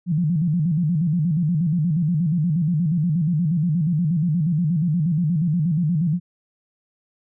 sine tone with vibrato, 163.2 Hz, E3, 17 cents flat, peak -17 dBFS, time 0.06-6.2 s, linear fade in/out 50 ms, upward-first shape square, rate 8.4 Hz, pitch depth 140 cents each way, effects none

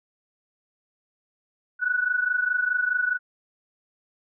sine tone pair together, 1471 / 1495.8 Hz, F#6 / F#6, -11 / +18 cents, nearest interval unison, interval 29 cents, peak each -23 / -26 dBFS, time 1.79-3.19 s, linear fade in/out 50 ms, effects none

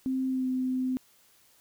sine tone with pitch glide, 261.6 to 257.1 Hz, C4 to C4, 0 to -30 cents, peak -26 dBFS, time 0.06-0.97 s, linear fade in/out 0 ms, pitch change -30 cents, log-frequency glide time 0.28-0.47 s, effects white hiss -62 dBFS RMS until 1.6 s

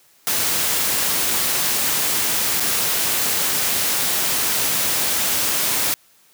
white noise with dropouts, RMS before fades -20 dBFS, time 0.27-5.94 s, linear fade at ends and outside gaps 0 ms, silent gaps 2.598-2.604 s, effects white hiss -55 dBFS RMS until 6.33 s + high-pass 80 Hz 12 dB/octave

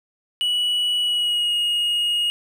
triangle tone with pitch glide, 2938 to 2873 Hz, F#7 to F7, -13 to +48 cents, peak -17 dBFS, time 0.41-2.3 s, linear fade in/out 0 ms, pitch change -39 cents, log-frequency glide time 1.01-1.54 s, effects none

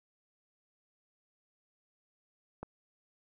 click, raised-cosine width 1 ms, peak -26 dBFS, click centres 2.63 s, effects none

